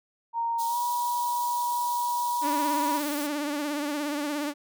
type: tone with pitch glide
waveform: sine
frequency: 928 to 964.6 Hz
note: A#5 to B5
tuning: -8 to -41 cents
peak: -25 dBFS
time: 0.33-3.01 s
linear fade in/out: 50 ms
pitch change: +67 cents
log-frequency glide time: 0.67-0.78 s
type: high-pass noise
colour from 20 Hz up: white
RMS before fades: -38 dBFS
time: 0.58-3.28 s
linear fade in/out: 20 ms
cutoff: 3300 Hz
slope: 48 dB/octave
type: tone with vibrato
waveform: sawtooth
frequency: 293 Hz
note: D4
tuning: 4 cents flat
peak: -24 dBFS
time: 2.41-4.54 s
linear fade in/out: 50 ms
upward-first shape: triangle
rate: 17 Hz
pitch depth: 73 cents each way
effects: none